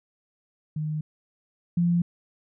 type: tone pair in turn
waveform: sine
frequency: 153.6 / 172.82 Hz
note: D#3 / F3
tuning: -22 / -18 cents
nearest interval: major second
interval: 204 cents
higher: second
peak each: -26 / -19 dBFS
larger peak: second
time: 0.76-1.01 / 1.77-2.02 s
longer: neither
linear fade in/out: 5 ms
effects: none